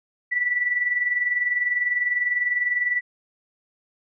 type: tone with tremolo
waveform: sine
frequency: 1962 Hz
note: B6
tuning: 12 cents flat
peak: -17 dBFS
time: 0.31-3.01 s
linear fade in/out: 20 ms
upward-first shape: triangle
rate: 20 Hz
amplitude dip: 70%
effects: none